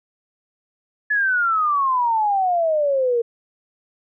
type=exponential sweep; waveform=sine; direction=down; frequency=1726 to 460 Hz; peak=-16 dBFS; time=1.1-3.22 s; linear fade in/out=10 ms; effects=none